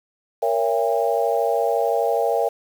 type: chord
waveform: sine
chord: A# diminished seventh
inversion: none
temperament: just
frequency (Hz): 466.2 / 559.4 / 671.3 / 805.5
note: A#4 / C#5 / E5 / G5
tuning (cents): 0 / +16 / +31 / +47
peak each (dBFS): -22 / -24 / -23 / -24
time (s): 0.42-2.49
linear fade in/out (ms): 10
effects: 7-bit